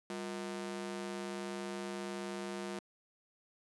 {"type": "ring-modulated tone", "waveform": "sawtooth", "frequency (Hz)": 277.2, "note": "C#4", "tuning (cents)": 0, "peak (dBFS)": -32, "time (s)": [0.1, 2.79], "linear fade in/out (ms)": 0, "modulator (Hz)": 79.2, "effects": ["resampled to 24000 Hz"]}